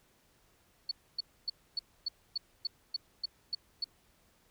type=tone bursts; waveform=sine; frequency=4435 Hz; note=C#8; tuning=in tune; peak=-30 dBFS; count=11; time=0.89-3.843 s; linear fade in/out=5 ms; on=23 ms; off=270 ms; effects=pink hiss -68 dBFS RMS until 4.5 s